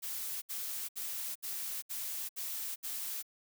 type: noise bursts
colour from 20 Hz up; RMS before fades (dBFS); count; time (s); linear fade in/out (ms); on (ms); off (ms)
blue; -39; 7; 0.02-3.228; 20; 400; 68
effects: none